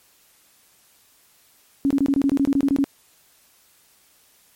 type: tone bursts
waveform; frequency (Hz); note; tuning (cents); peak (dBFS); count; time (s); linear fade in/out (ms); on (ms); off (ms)
sine; 277.2; C#4; 0; -15; 13; 1.85-2.841; 0; 55; 23
effects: white hiss -57 dBFS RMS until 4.55 s + MP3 64 kbps